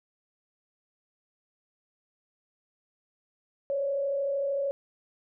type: tone with frequency modulation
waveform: sine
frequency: 557 Hz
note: C#5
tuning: 8 cents sharp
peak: -26 dBFS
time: 3.7-4.71 s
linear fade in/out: 0 ms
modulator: 33.2 Hz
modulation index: 0.44
effects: none